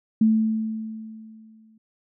sine tone with exponential decay, 220 Hz, A3, in tune, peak -13 dBFS, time 0.21-1.78 s, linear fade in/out 5 ms, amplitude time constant 340 ms, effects none

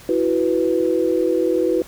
sine chord, E suspended second, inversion none, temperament equal, 329.6 / 370 / 493.9 Hz, E4 / F#4 / B4, 0 / 0 / 0 cents, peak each -20 dBFS, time 0.09-1.82 s, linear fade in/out 2 ms, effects pink hiss -43 dBFS RMS until 1.87 s

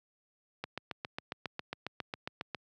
click train, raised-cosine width 0.3 ms, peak -20 dBFS, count 15, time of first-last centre 0.64-2.547 s, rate 7.34 Hz, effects high-pass 100 Hz 12 dB/octave

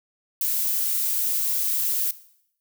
violet noise, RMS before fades -24 dBFS, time 0.41-2.11 s, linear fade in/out 2 ms, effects noise-tail reverb RT60 0.7 s tail -17 dB re dry

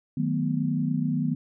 sine chord, B dominant seventh, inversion first, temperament equal, 155.56 / 185 / 220 / 246.9 Hz, D#3 / F#3 / A3 / B3, 0 / 0 / 0 / 0 cents, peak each -27 / -31 / -32 / -27 dBFS, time 0.17-1.35 s, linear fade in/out 5 ms, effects none

